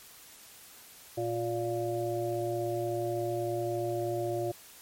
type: harmonic tone with a mistuned harmonic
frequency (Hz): 116.54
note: A#2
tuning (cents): 0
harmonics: 1 / 3 / 5 / 6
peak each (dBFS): -37 / -32 / -35 / -37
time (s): 1.17-4.52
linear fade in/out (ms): 10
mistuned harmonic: 3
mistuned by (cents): +18
effects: white hiss -52 dBFS RMS until 4.81 s + MP3 64 kbps